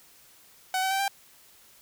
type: tone with pitch steps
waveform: sawtooth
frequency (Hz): 750 / 763.1 / 776.4 / 790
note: F#5 / G5 / G5 / G5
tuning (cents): +23 / -47 / -17 / +13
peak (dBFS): -21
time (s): 0.74-1.08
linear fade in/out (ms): 2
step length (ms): 85
effects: white hiss -56 dBFS RMS until 1.81 s